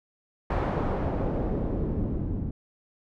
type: noise with low-pass filter sweep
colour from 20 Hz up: pink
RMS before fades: -28 dBFS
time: 0.5-2.51 s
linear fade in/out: 5 ms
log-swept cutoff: 1200 to 210 Hz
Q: 0.94
effects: none